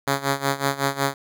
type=tone with tremolo; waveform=5% pulse; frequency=138.59 Hz; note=C#3; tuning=in tune; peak=-7 dBFS; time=0.07-1.14 s; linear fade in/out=5 ms; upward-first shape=sine; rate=5.4 Hz; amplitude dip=85%; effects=none